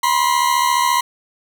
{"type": "tone pair together", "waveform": "40% pulse", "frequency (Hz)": [972.1, 1046.5], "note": ["B5", "C6"], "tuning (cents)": [-28, 0], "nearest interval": "minor second", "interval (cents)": 128, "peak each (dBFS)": -16, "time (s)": [0.03, 1.01], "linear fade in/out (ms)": 5, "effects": []}